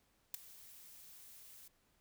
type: noise with ADSR envelope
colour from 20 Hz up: blue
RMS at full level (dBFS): -36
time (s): 0.34-1.68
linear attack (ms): 3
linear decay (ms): 9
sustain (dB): -21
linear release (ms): 4
effects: pink hiss -75 dBFS RMS until 2 s